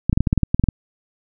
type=clicks; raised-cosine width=5 ms; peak=-3 dBFS; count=12; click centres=0.096 / 0.129 / 0.175 / 0.206 / 0.272 / 0.329 / 0.377 / 0.433 / 0.545 / 0.596 / 0.639 / 0.687 s; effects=none